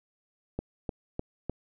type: click train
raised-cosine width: 2 ms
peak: -18 dBFS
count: 4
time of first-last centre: 0.59-1.496 s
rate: 3.31 Hz
effects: none